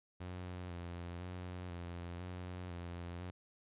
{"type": "tone with vibrato", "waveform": "sawtooth", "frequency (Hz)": 88.5, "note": "F2", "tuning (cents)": 23, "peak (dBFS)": -39, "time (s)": [0.2, 3.31], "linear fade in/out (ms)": 10, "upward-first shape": "square", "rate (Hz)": 1, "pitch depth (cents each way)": 34, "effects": ["resampled to 8000 Hz"]}